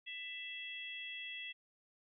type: harmonic tone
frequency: 664 Hz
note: E5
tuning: 12 cents sharp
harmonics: 3 / 4 / 5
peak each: -49 / -46 / -47 dBFS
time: 0.06-1.53 s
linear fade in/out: 20 ms
effects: none